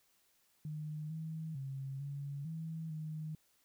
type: tone with pitch steps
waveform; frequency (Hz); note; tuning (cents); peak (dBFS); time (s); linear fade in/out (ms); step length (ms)
sine; 152.6 / 159.5 / 135.6 / 141.5 / 161.4 / 155.6; D#3 / D#3 / C#3 / C#3 / E3 / D#3; -33 / +43 / -38 / +36 / -36 / 0; -39; 0.65-3.35; 2; 450
effects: white hiss -73 dBFS RMS until 3.64 s